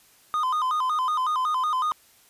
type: tone with vibrato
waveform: triangle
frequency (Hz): 1123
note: C#6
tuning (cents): +22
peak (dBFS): -20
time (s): 0.34-1.92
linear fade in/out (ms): 0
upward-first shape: square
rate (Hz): 5.4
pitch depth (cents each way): 160
effects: white hiss -57 dBFS RMS until 2.29 s + resampled to 32000 Hz